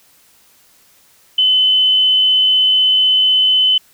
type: tone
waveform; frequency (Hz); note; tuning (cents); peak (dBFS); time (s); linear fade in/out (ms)
sine; 3032; F#7; +42; -9; 1.38-3.78; 5
effects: white hiss -51 dBFS RMS until 3.93 s